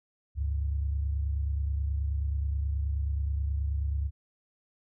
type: tone pair together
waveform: sine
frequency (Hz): 70.92 / 100.3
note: C#2 / G2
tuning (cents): +40 / +40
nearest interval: tritone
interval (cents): 600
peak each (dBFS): -27 / -36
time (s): 0.35-4.11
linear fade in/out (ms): 50
effects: none